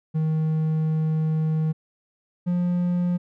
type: tone pair in turn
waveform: triangle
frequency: 157.4 / 176.81 Hz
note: D#3 / F3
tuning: +20 / +22 cents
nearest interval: major second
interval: 202 cents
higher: second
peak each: -18 dBFS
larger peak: neither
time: 0.14-1.73 / 2.46-3.18 s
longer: first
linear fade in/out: 20 ms
effects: none